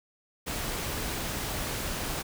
pink noise, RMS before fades -33 dBFS, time 0.46-2.23 s, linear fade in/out 20 ms, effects none

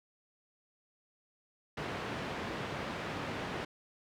pink band-pass noise, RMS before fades -39 dBFS, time 1.77-3.65 s, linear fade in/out 5 ms, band 120 to 2700 Hz, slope 12 dB/octave, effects none

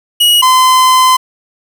45% pulse tone pair in turn, 2905 / 1027.1 Hz, F#7 / C6, -32 / -32 cents, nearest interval octave + tritone, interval 1800 cents, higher first, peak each -5 dBFS, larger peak neither, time 0.2-0.42 / 0.42-1.17 s, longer second, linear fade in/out 10 ms, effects none

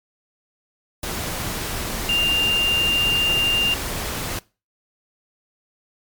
sine tone in noise, 2794 Hz, F7, in tune, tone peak -17 dBFS, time 2.09-3.74 s, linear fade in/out 2 ms, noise pink, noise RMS -27 dBFS, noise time 1.03-4.39 s, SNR +7 dB, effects noise-tail reverb RT60 0.3 s tail -22 dB re dry + MP3 96 kbps

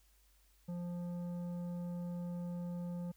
triangle tone with tanh clipping, 175 Hz, F3, 4 cents sharp, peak -40 dBFS, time 0.68-3.12 s, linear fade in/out 10 ms, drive 14 dB, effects added 50 Hz sine -67 dBFS peak until 3.16 s + white hiss -72 dBFS RMS until 3.16 s

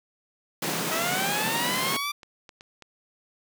pink high-pass noise, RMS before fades -29 dBFS, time 0.62-1.97 s, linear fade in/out 5 ms, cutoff 140 Hz, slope 48 dB/octave
15% pulse linear sweep, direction up, 632 to 1182 Hz, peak -21 dBFS, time 0.91-2.12 s, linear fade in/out 10 ms
clicks, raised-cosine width 0.2 ms, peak -28 dBFS, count 4, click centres 2.232 / 2.492 / 2.609 / 2.823 s
effects none

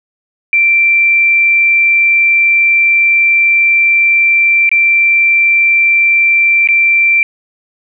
sine tone with dropouts, 2351 Hz, D7, 1 cent sharp, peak -6 dBFS, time 0.53-7.23 s, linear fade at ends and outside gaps 1 ms, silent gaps 4.692-4.715 / 6.674-6.687 s, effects none

